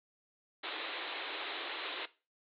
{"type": "band-pass noise", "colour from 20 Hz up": "white", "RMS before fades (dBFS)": -41, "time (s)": [0.63, 2.06], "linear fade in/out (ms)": 10, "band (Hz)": [290, 4000], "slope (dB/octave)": 96, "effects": ["noise-tail reverb RT60 0.3 s tail -17 dB re dry"]}